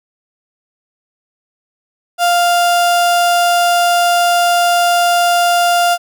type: tone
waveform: 35% pulse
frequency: 698.5 Hz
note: F5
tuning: in tune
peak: -8 dBFS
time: 2.18-5.98 s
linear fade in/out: 50 ms
effects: none